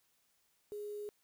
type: tone with quantisation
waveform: sine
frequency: 415.3 Hz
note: G#4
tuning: in tune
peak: -40 dBFS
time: 0.72-1.09 s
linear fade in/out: 0 ms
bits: 10
effects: white hiss -75 dBFS RMS until 1.23 s